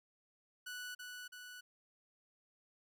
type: tone with echo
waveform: sawtooth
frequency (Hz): 1480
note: F#6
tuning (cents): 0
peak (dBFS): -40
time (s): 0.66-0.95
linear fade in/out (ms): 10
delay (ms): 330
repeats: 2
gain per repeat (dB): -3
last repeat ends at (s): 1.61
effects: none